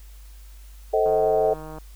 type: chord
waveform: sine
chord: A diminished seventh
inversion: none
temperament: just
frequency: 440 / 528 / 633.6 / 760.3 Hz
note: A4 / C5 / Eb5 / Gb5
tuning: 0 / +16 / +31 / +47 cents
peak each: -21 / -26 / -22 / -25 dBFS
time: 0.93-1.54 s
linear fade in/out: 10 ms
type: click train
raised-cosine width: 1 ms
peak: -25 dBFS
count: 114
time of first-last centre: 1.06-1.784 s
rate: 156 Hz
effects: added 50 Hz sine -41 dBFS peak until 1.95 s + white hiss -55 dBFS RMS until 1.95 s